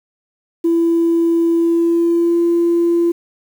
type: tone with pitch glide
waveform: sine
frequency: 334.7 to 341.1 Hz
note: E4 to F4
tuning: +26 to -41 cents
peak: -10 dBFS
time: 0.64-3.12 s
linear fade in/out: 10 ms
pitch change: +33 cents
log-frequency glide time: 1.55-2.37 s
effects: tanh soft clip ceiling -8 dBFS + 7-bit